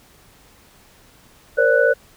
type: tone cluster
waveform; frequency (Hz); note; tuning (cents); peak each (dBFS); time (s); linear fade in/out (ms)
sine; 468.7 / 526 / 579 / 1484; A#4 / C5 / D5 / F#6; +9 / +9 / -25 / +5; -18; 1.57-1.94; 20
effects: pink hiss -51 dBFS RMS until 2.16 s